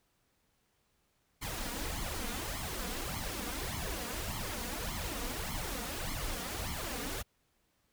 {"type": "noise with flanger", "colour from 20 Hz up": "pink", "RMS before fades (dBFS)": -38, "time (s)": [1.41, 7.23], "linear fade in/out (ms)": 20, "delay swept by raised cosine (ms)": [0.93, 4.23], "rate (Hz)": 1.7, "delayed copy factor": 0.75, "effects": ["pink hiss -75 dBFS RMS until 7.92 s"]}